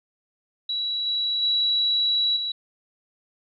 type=tone with level steps; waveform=sine; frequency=3911 Hz; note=B7; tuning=18 cents flat; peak=-24 / -22 / -19 / -25 dBFS; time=0.69-2.52 s; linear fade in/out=5 ms; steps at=1.06 / 1.42 / 2.36 s; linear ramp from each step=10 ms; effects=none